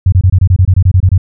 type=tone bursts; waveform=sine; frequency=92.5 Hz; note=F#2; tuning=in tune; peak=-3 dBFS; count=13; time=0.06-1.179 s; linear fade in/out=5 ms; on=63 ms; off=25 ms; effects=none